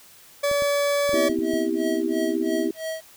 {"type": "tone", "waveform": "40% pulse", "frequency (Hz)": 572, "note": "D5", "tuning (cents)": -46, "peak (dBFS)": -19, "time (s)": [0.43, 1.29], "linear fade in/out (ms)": 10}
{"type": "clicks", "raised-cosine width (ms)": 3, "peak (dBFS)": -25, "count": 7, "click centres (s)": [0.514, 0.622, 1.093, 1.137, 1.297, 1.389, 1.537]}
{"type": "chord", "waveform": "sine", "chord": "C major seventh", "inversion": "third", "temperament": "just", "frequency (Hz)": [245.3, 261.6, 327, 392.4], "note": ["B3", "C4", "E4", "G4"], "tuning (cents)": [-12, 0, -14, 2], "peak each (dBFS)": [-30, -30, -24, -27], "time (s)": [1.13, 2.71], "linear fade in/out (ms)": 5}
{"type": "tone with tremolo", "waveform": "square", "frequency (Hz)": 642, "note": "E5", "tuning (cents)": -46, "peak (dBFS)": -27, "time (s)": [1.14, 3.01], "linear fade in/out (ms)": 10, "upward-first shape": "sine", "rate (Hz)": 3, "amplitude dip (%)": 100}
{"effects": ["white hiss -50 dBFS RMS until 3.16 s"]}